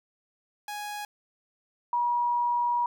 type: tone pair in turn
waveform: sawtooth / sine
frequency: 830.6 / 960.8 Hz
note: G#5 / B5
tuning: 0 / -48 cents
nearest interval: minor third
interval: 252 cents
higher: second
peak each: -30 / -23 dBFS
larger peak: second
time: 0.68-1.05 / 1.93-2.86 s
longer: second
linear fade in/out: 2 ms
effects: none